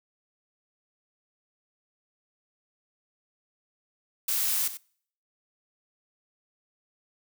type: noise with echo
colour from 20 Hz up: blue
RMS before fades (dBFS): -27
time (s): 4.28-4.68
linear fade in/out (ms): 5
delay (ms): 93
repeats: 1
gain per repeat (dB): -12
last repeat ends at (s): 4.773
effects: noise-tail reverb RT60 0.6 s tail -26 dB re dry